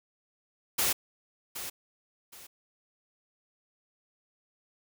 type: noise with echo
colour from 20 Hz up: white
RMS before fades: -27 dBFS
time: 0.78-0.93 s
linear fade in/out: 10 ms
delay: 770 ms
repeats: 2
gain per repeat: -11 dB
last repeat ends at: 2.47 s
effects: none